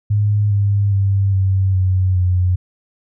sine tone with pitch steps, 103.83 / 101.05 / 98.34 / 95.71 / 93.15 / 90.65 Hz, G#2 / G#2 / G2 / G2 / F#2 / F#2, 0 / -47 / +6 / -41 / +12 / -35 cents, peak -12 dBFS, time 0.1-2.56 s, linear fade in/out 10 ms, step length 410 ms, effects none

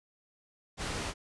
pink low-pass noise, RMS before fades -36 dBFS, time 0.77-1.14 s, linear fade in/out 50 ms, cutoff 8200 Hz, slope 12 dB/octave, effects resampled to 24000 Hz

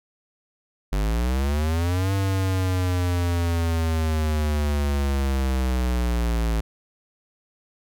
square linear two-way sweep, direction up then down, 47.27 to 98 to 54.9 Hz, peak -21 dBFS, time 0.92-6.61 s, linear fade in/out 10 ms, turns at 2.13 s, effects none

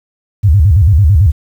sine tone with vibrato, 87.31 Hz, F2, in tune, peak -4 dBFS, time 0.43-1.32 s, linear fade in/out 20 ms, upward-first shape square, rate 9 Hz, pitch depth 270 cents each way, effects 7-bit

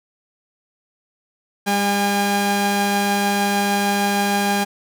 sawtooth tone pair together, 201 / 810.5 Hz, G3 / G#5, +44 / -42 cents, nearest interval 2 octaves, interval 2414 cents, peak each -16 dBFS, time 1.66-4.65 s, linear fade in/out 20 ms, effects none

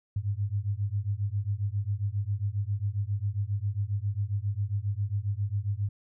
sine beating tone pair, 98 / 105.4 Hz, G2 / G#2, 0 / +26 cents, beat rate 7.4 Hz, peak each -30 / -30 dBFS, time 0.16-5.89 s, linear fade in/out 5 ms, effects none

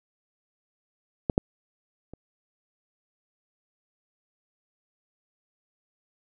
clicks, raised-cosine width 2 ms, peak -10 / -6 / -28 dBFS, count 3, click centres 1.298 / 1.379 / 2.136 s, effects none

